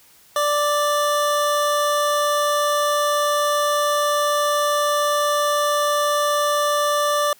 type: tone pair together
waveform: square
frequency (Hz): 587.3 / 1175.3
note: D5 / D6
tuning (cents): 0 / +1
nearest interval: octave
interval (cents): 1201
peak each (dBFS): -21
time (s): 0.36-7.33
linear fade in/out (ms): 2
effects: white hiss -52 dBFS RMS until 7.39 s